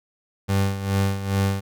30% pulse tone with tremolo, 98 Hz, G2, in tune, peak -15 dBFS, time 0.48-1.61 s, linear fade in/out 20 ms, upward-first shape sine, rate 2.4 Hz, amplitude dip 70%, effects none

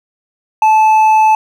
sine tone with hard clipping, 870 Hz, A5, 20 cents flat, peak -7 dBFS, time 0.62-1.35 s, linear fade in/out 2 ms, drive 4 dB, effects none

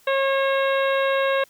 harmonic tone, 543 Hz, C#5, 36 cents flat, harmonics 1 / 2 / 3 / 4 / 5 / 6 / 7, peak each -20 / -26 / -27 / -32 / -32 / -39 / -34 dBFS, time 0.07-1.44 s, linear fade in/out 5 ms, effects white hiss -56 dBFS RMS until 1.49 s

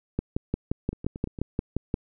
two click trains, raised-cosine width 3 ms, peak -12 / -23 dBFS, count 11 / 5, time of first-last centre 0.19-1.941 / 0.93-1.388 s, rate 5.71 / 8.73 Hz, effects none

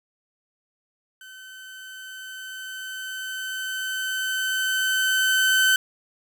30% pulse tone with level ramp, 1529 Hz, G6, 44 cents flat, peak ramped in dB -39 to -13 dBFS, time 1.21-5.76 s, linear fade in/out 2 ms, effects none

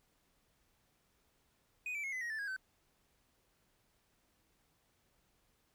triangle tone with pitch steps, 2489 / 2322 / 2167 / 2022 / 1886.3 / 1760 / 1642.1 / 1532.2 Hz, D#7 / D7 / C#7 / B6 / A#6 / A6 / G#6 / G6, 0 / -20 / -40 / +40 / +20 / 0 / -20 / -40 cents, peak -36 dBFS, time 1.86-2.564 s, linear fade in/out 2 ms, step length 88 ms, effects pink hiss -75 dBFS RMS until 5.74 s

